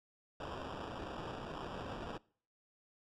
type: noise with sample-and-hold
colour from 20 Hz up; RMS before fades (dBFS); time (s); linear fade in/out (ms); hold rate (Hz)
white; -44; 0.4-2.18; 2; 2100
effects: noise-tail reverb RT60 0.5 s tail -23 dB re dry + low-pass 4000 Hz 12 dB/octave